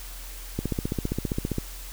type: click train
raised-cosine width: 3 ms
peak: -13 dBFS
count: 16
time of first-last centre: 0.59-1.583 s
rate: 15.1 Hz
effects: added 42 Hz sine -38 dBFS peak until 1.92 s + white hiss -43 dBFS RMS until 1.92 s